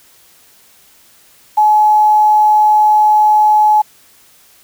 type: tone with quantisation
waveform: sine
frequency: 850 Hz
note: G#5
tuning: 40 cents sharp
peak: -6 dBFS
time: 1.57-3.82 s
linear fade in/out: 10 ms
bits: 6
effects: white hiss -47 dBFS RMS until 4.63 s